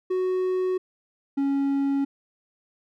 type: tone pair in turn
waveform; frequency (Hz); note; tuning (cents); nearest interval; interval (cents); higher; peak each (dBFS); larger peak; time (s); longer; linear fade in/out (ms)
triangle; 370 / 277.2; F#4 / C#4; 0 / 0; perfect fourth; 500; first; -20 / -19; second; 0.1-0.78 / 1.37-2.05; neither; 10
effects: none